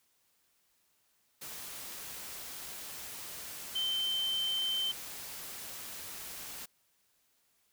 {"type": "tone in noise", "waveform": "sine", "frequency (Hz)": 3100, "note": "G7", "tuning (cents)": -20, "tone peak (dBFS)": -30, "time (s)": [3.75, 4.92], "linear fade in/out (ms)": 10, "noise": "white", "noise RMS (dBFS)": -44, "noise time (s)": [1.41, 6.66], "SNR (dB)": 11, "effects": ["white hiss -73 dBFS RMS until 7.72 s"]}